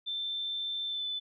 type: tone with pitch glide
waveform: sine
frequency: 3553 to 3506 Hz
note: A7 to A7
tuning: +16 to -7 cents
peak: -32 dBFS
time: 0.06-1.2 s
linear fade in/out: 20 ms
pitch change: -23 cents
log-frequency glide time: 0.86-1.06 s
effects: none